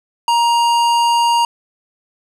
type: tone with hard clipping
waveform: sine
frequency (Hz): 940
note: A#5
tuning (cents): +14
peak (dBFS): -13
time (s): 0.28-1.45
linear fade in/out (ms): 2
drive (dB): 15
effects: none